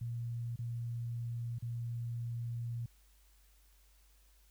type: tone with dropouts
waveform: sine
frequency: 118 Hz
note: A#2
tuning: 22 cents sharp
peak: -36 dBFS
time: 0.01-2.86 s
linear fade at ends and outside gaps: 5 ms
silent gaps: 0.56-0.589 / 1.586-1.623 s
effects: added 50 Hz sine -63 dBFS peak until 4.5 s + white hiss -70 dBFS RMS until 4.5 s